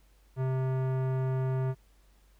sine tone with tanh clipping, 130.81 Hz, C3, in tune, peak -29 dBFS, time 0.36-1.75 s, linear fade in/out 50 ms, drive 18 dB, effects added 49 Hz sine -59 dBFS peak until 2.39 s + pink hiss -68 dBFS RMS until 2.39 s

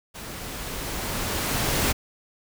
pink noise with level ramp, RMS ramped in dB -38 to -22 dBFS, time 0.14-1.93 s, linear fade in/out 20 ms, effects none

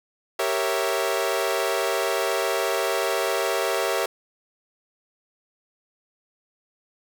sawtooth chord, G diminished seventh, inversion none, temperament equal, 392 / 466.2 / 554.4 / 659.3 Hz, G4 / Bb4 / Db5 / Fb5, 0 / 0 / 0 / 0 cents, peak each -24 dBFS, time 0.39-4.06 s, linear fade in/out 5 ms, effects 7-bit

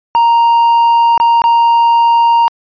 triangle tone with dropouts, 932.3 Hz, A#5, in tune, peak -4 dBFS, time 0.15-2.48 s, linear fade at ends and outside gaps 0 ms, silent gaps 1.177-1.2 / 1.419-1.44 s, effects resampled to 11025 Hz

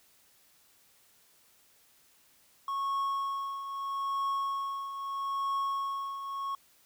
triangle tone with tremolo, 1100 Hz, C#6, 14 cents flat, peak -26 dBFS, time 2.68-6.55 s, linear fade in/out 2 ms, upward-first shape triangle, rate 0.78 Hz, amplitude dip 65%, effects white hiss -64 dBFS RMS until 6.85 s

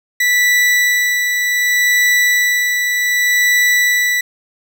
40% pulse tone with tremolo, 1967 Hz, B6, 7 cents flat, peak -9 dBFS, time 0.2-4.21 s, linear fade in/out 5 ms, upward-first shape sine, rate 0.66 Hz, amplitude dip 40%, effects none

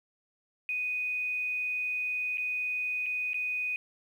sine tone with dropouts, 2489 Hz, D#7, in tune, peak -29 dBFS, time 0.69-3.76 s, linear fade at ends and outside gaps 1 ms, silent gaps 2.373-2.381 / 3.06-3.064 / 3.333-3.343 s, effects 10-bit

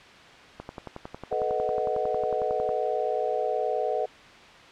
click train, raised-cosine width 1 ms, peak -22 dBFS, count 24, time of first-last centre 0.6-2.691 s, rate 11 Hz
sine chord, B dominant seventh, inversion third, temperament equal with one note detuned, 434.9 / 493.9 / 622.3 / 740 Hz, A4 / B4 / D#5 / F#5, -20 / 0 / 0 / 0 cents, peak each -30 dBFS, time 1.31-4.06 s, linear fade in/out 10 ms
effects white hiss -48 dBFS RMS until 4.71 s + low-pass 3000 Hz 12 dB/octave

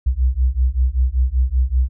sine beating tone pair, 61 / 66.2 Hz, B1 / C2, -21 / +21 cents, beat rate 5.2 Hz, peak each -17 dBFS, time 0.06-1.89 s, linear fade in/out 10 ms, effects none

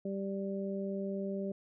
harmonic tone, 196 Hz, G3, in tune, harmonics 1 / 2 / 3, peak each -36 / -39 / -41 dBFS, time 0.05-1.52 s, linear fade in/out 5 ms, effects none

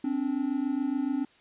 triangle tone pair together, 261.6 / 288.7 Hz, C4 / D4, 0 / -30 cents, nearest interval major second, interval 170 cents, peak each -27 dBFS, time 0.04-1.25 s, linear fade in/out 5 ms, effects white hiss -60 dBFS RMS until 1.4 s + resampled to 8000 Hz

